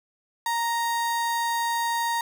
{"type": "tone", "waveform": "35% pulse", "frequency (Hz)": 932.3, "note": "A#5", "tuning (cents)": 0, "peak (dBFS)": -22, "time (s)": [0.46, 2.21], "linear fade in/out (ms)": 2, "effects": []}